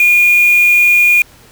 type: tone with quantisation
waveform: sine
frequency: 2431 Hz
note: D#7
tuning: 41 cents flat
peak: -6 dBFS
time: 0-1.22 s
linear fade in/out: 2 ms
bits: 3
effects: pink hiss -43 dBFS RMS until 1.51 s